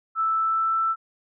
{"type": "tone with pitch glide", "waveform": "sine", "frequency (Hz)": [1318.5, 1328.4], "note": ["E6", "E6"], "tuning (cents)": [0, 13], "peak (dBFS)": -20, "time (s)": [0.15, 0.96], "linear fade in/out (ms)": 50, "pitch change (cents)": 13, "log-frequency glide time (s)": [0.36, 0.77], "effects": []}